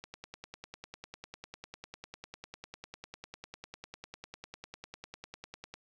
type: click train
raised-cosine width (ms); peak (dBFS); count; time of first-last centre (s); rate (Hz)
0.2; -27; 58; 0.04-5.74; 10
effects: none